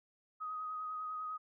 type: tone with vibrato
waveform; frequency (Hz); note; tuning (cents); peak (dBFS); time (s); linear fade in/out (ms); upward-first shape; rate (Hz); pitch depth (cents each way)
sine; 1255; D#6; +15; -38; 0.4-1.38; 20; sine; 10; 18
effects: none